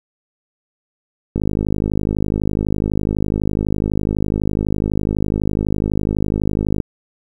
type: click train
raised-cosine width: 3 ms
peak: -6 dBFS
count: 284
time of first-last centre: 1.36-6.802 s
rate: 52 Hz
effects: 8-bit